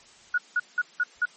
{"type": "tone bursts", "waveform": "sine", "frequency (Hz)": 1456, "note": "F#6", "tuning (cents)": -28, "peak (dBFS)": -20, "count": 5, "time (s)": [0.34, 1.255], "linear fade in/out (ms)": 5, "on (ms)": 39, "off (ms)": 180, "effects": ["white hiss -53 dBFS RMS until 1.36 s", "MP3 32 kbps"]}